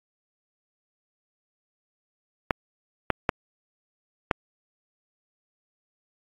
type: clicks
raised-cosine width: 0.5 ms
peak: -5 dBFS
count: 4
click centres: 2.508 / 3.103 / 3.292 / 4.312 s
effects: AAC 32 kbps